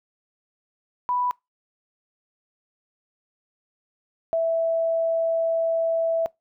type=tone pair in turn; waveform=sine; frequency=987.8 / 658.6 Hz; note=B5 / E5; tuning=0 / -2 cents; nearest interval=perfect fifth; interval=702 cents; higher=first; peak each=-21 / -19 dBFS; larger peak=second; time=1.09-1.31 / 4.33-6.26 s; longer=second; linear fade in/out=0 ms; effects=noise-tail reverb RT60 0.2 s tail -24 dB re dry